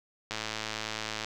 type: click train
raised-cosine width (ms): 0.2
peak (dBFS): -16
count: 103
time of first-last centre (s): 0.31-1.246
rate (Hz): 109
effects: none